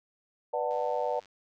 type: chord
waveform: sine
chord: B minor seventh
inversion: none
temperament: just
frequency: 493.9 / 592.7 / 740.8 / 889 Hz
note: B4 / D5 / F#5 / A5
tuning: 0 / +16 / +2 / +18 cents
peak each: -32 / -32 / -34 / -34 dBFS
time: 0.53-1.2 s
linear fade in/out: 10 ms
type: click train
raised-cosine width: 0.2 ms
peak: -38 dBFS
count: 55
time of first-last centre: 0.71-1.257 s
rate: 98.7 Hz
effects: none